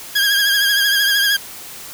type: tone with vibrato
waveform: 20% pulse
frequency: 1630 Hz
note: G#6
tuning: 33 cents flat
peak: -8 dBFS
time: 0.15-1.37 s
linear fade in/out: 10 ms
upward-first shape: triangle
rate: 13 Hz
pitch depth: 56 cents each way
effects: white hiss -34 dBFS RMS until 1.93 s